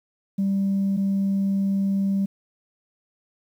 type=tone pair in turn; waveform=sine; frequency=196 / 196 Hz; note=G3 / G3; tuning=0 / 0 cents; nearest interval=unison; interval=0 cents; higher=neither; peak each=-18 dBFS; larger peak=neither; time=0.38-0.97 / 0.97-2.26 s; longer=second; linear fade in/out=10 ms; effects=tanh soft clip ceiling -17 dBFS + 9-bit